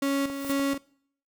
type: tone with tremolo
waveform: 35% pulse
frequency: 277.2 Hz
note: C#4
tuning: in tune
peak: -22 dBFS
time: 0.02-0.78 s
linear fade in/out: 5 ms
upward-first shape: square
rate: 2.1 Hz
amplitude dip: 60%
type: noise with exponential growth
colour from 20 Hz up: blue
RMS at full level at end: -35 dBFS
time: 0.16-0.52 s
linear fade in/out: 0 ms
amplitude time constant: 77 ms
type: click train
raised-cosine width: 1 ms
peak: -26 dBFS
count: 4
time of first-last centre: 0.3-0.744 s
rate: 6.76 Hz
effects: noise-tail reverb RT60 0.6 s tail -22 dB re dry